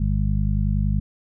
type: harmonic tone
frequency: 50.7 Hz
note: G#1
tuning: 41 cents flat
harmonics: 1 / 2 / 3 / 4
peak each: -21 / -24 / -26 / -27 dBFS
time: 0-1 s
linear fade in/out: 5 ms
effects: none